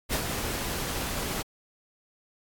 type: noise with ADSR envelope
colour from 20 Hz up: pink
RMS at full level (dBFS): -26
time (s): 0.09-1.43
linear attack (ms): 40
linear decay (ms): 81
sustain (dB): -6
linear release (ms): 20
effects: AAC 64 kbps

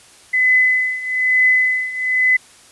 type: tone with tremolo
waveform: sine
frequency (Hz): 2017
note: B6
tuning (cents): +36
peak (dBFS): -9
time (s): 0.33-2.37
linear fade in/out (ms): 10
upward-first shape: triangle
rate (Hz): 1.1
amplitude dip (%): 85
effects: white hiss -46 dBFS RMS until 2.71 s + resampled to 24000 Hz

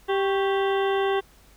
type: harmonic tone with a mistuned harmonic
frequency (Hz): 392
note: G4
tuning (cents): 0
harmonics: 1 / 2 / 3 / 4 / 5 / 7 / 8 / 9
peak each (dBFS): -22 / -28 / -32 / -34 / -36 / -39 / -40 / -41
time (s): 0.08-1.21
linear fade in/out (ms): 20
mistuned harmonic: 3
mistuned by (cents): -99
effects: added 50 Hz sine -56 dBFS peak until 1.56 s + pink hiss -56 dBFS RMS until 1.56 s

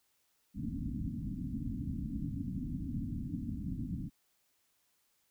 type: low-pass noise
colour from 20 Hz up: white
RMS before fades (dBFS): -38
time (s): 0.54-4.1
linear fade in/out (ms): 50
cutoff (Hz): 290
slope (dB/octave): 96
effects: white hiss -75 dBFS RMS until 5.3 s

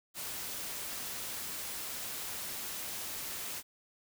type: noise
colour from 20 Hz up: white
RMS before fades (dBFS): -40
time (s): 0.14-3.63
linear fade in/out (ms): 50
effects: none

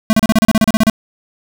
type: tone bursts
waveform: square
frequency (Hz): 220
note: A3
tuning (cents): 0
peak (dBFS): -8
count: 13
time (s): 0.1-0.898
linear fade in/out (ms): 0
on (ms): 30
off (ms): 34
effects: none

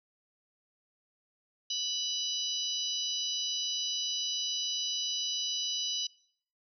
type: harmonic tone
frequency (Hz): 987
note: B5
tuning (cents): -1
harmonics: 3 / 4 / 5 / 6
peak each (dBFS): -35 / -36 / -37 / -38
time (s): 1.7-6.07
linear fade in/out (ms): 5
effects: noise-tail reverb RT60 0.6 s tail -23 dB re dry

